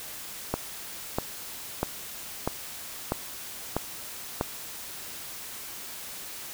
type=click train; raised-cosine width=1 ms; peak=-11 dBFS; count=7; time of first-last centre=0.54-4.411 s; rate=1.55 Hz; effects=white hiss -40 dBFS RMS until 6.53 s